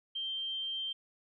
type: tone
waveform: sine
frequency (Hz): 3148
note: G7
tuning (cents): +7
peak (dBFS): -34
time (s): 0.15-0.93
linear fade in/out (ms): 10
effects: none